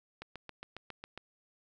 click train, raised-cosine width 0.3 ms, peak -27 dBFS, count 8, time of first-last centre 0.22-1.176 s, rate 7.32 Hz, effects none

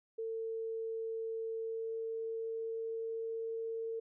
sine tone with pitch glide, 450 to 452.9 Hz, A4 to A#4, +39 to -50 cents, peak -36 dBFS, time 0.18-4 s, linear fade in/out 10 ms, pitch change +11 cents, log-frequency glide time 1.56-3.49 s, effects none

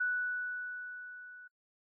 sine tone with level ramp, 1480 Hz, F#6, in tune, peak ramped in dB -28 to -49 dBFS, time 0-1.48 s, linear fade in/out 10 ms, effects noise-tail reverb RT60 0.1 s tail -23 dB re dry

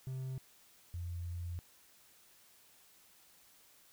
triangle / sine tone pair in turn, 130.81 / 86.71 Hz, C3 / F2, 0 / -12 cents, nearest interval perfect fifth, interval 712 cents, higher first, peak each -36 / -38 dBFS, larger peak first, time 0.07-0.38 / 0.94-1.59 s, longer second, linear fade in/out 0 ms, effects white hiss -64 dBFS RMS until 3.92 s

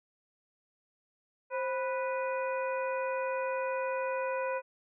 harmonic tone with a mistuned harmonic, 493.7 Hz, B4, 1 cent flat, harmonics 1 / 2 / 3 / 4 / 5, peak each -32 / -36 / -41 / -48 / -43 dBFS, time 1.5-4.62 s, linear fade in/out 50 ms, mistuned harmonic 1, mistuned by +110 cents, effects none

